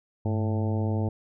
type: harmonic tone with a mistuned harmonic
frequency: 110 Hz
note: A2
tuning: in tune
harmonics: 1 / 2 / 3 / 4 / 5 / 6 / 7 / 8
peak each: -25 / -31 / -35 / -37 / -39 / -41 / -42 / -43 dBFS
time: 0.25-1.09 s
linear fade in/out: 5 ms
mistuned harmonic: 1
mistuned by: -130 cents
effects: none